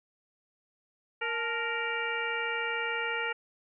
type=harmonic tone with a mistuned harmonic; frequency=466.2 Hz; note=A#4; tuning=in tune; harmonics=1 / 2 / 3 / 4 / 5 / 6; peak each=-37 / -38 / -35 / -36 / -36 / -39 dBFS; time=1.21-3.33 s; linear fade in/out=10 ms; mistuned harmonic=2; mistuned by=-110 cents; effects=none